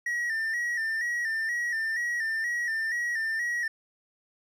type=tone with vibrato; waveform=triangle; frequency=1850 Hz; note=A#6; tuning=14 cents flat; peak=-25 dBFS; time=0.06-3.68 s; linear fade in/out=5 ms; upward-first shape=square; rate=2.1 Hz; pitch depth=55 cents each way; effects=none